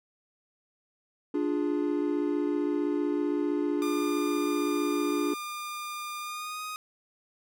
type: chord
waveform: triangle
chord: D diminished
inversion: none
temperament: equal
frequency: 293.7 / 349.2 / 415.3 Hz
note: D4 / F4 / Ab4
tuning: 0 / 0 / 0 cents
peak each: -26 / -29 / -31 dBFS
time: 1.34-5.34 s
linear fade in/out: 5 ms
type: tone with pitch glide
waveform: sawtooth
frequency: 1204 to 1247.9 Hz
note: D6 to D#6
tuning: +43 to +5 cents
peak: -31 dBFS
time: 3.82-6.76 s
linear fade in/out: 0 ms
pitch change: +62 cents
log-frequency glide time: 6.2-6.62 s
effects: none